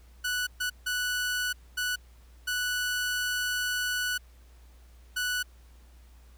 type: tone bursts at uneven times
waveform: sawtooth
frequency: 1480 Hz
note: F#6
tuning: in tune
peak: -24 dBFS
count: 6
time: 0.24-0.47 / 0.6-0.7 / 0.86-1.53 / 1.77-1.96 / 2.47-4.18 / 5.16-5.43 s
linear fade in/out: 10 ms
effects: added 60 Hz sine -51 dBFS peak until 6.37 s + pink hiss -63 dBFS RMS until 6.37 s